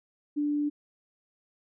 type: tone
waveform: sine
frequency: 293.5 Hz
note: D4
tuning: 1 cent flat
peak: -25 dBFS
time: 0.36-0.7 s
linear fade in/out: 20 ms
effects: none